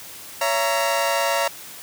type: chord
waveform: sawtooth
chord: A# diminished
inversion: first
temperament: just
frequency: 559.4 / 671.3 / 932.3 Hz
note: C#5 / E5 / A#5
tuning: +16 / +31 / 0 cents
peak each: -20 dBFS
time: 0.41-1.48 s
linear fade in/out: 5 ms
effects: white hiss -39 dBFS RMS until 1.82 s + high-pass 60 Hz 12 dB/octave